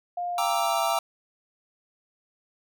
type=tone with pitch glide; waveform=sine; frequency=706 to 676.5 Hz; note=F5 to E5; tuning=+19 to +45 cents; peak=-27 dBFS; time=0.17-0.99 s; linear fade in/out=5 ms; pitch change=-74 cents; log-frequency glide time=0.31-0.79 s
type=chord; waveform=square; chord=E half-diminished seventh; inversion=first; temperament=equal with one note detuned; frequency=788.1 / 932.3 / 1174.7 / 1318.5 Hz; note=G5 / Bb5 / D6 / E6; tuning=+9 / 0 / 0 / 0 cents; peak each=-30 / -30 / -32 / -32 dBFS; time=0.38-0.99 s; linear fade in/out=2 ms
effects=none